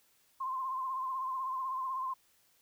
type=tone with vibrato; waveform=sine; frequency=1046.5 Hz; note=C6; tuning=in tune; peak=-33 dBFS; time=0.4-2.14 s; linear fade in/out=10 ms; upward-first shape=triangle; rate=16 Hz; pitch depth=60 cents each way; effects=white hiss -69 dBFS RMS until 2.61 s